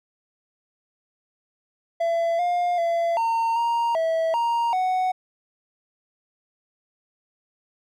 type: tone with pitch steps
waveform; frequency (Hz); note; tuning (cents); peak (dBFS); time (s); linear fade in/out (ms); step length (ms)
triangle; 672 / 707 / 677 / 914 / 934 / 652 / 935 / 742; E5 / F5 / E5 / A#5 / A#5 / E5 / A#5 / F#5; +33 / +21 / +46 / -34 / +3 / -19 / +5 / +5; -18; 2-5.12; 10; 390
effects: none